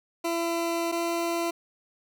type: tone pair in turn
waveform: 20% pulse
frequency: 336.8 / 338.6 Hz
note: E4 / E4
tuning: +37 / +46 cents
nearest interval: unison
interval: 9 cents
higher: second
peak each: -21 dBFS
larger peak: neither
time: 0.24-0.92 / 0.92-1.51 s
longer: first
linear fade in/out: 10 ms
effects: none